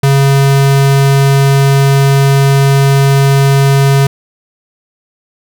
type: tone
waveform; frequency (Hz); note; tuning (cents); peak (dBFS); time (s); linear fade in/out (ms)
square; 137.9; C#3; -9; -6; 0.03-4.07; 5
effects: none